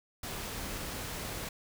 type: noise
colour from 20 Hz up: pink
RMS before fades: -39 dBFS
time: 0.23-1.49 s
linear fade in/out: 5 ms
effects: none